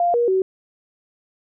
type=tone with pitch steps; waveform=sine; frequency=697 / 476.1 / 378.1 Hz; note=F5 / A#4 / F#4; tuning=-4 / +37 / +38 cents; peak=-15 dBFS; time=0-0.42 s; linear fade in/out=2 ms; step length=140 ms; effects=none